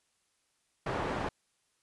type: low-pass noise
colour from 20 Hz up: white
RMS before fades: -34 dBFS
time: 0.86-1.29 s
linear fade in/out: 5 ms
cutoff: 1000 Hz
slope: 12 dB/octave
effects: white hiss -75 dBFS RMS until 1.82 s + resampled to 24000 Hz